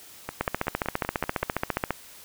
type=two click trains; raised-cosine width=0.5 ms; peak=-9 / -15 dBFS; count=23 / 7; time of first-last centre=0.41-1.907 / 0.29-1.429 s; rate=14.7 / 5.27 Hz; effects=white hiss -48 dBFS RMS until 2.24 s